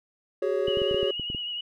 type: chord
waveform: triangle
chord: F# suspended second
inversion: none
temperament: equal with one note detuned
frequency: 377.3 / 415.3 / 554.4 Hz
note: F#4 / G#4 / C#5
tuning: +34 / 0 / 0 cents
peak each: -26 dBFS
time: 0.42-1.11 s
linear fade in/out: 5 ms
type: tone with vibrato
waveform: sine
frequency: 2900 Hz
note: F#7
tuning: 35 cents flat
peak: -30 dBFS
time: 0.67-1.61 s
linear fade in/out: 5 ms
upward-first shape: sine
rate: 10 Hz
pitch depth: 32 cents each way
type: clicks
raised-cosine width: 3 ms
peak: -23 dBFS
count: 9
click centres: 0.682 / 0.772 / 0.818 / 0.912 / 0.945 / 1.03 / 1.197 / 1.301 / 1.348 s
effects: none